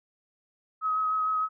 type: tone with vibrato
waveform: sine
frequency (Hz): 1272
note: D#6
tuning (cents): +38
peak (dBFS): -24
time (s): 0.81-1.49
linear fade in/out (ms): 50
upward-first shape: sine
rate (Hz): 6.6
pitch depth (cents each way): 14
effects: none